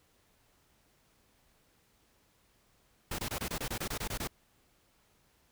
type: noise bursts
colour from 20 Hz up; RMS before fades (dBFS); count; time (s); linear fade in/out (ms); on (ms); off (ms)
pink; -36; 12; 3.11-4.275; 5; 76; 23
effects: pink hiss -69 dBFS RMS until 5.51 s